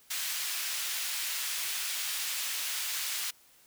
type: high-pass noise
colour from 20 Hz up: pink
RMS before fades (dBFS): -34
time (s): 0.1-3.31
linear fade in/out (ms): 10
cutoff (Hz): 2300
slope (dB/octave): 12
effects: white hiss -61 dBFS RMS until 3.66 s